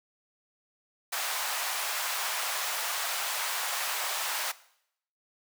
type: high-pass noise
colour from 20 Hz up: pink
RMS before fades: -32 dBFS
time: 1.12-4.52 s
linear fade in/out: 10 ms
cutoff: 740 Hz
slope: 24 dB/octave
effects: noise-tail reverb RT60 0.7 s tail -18 dB re dry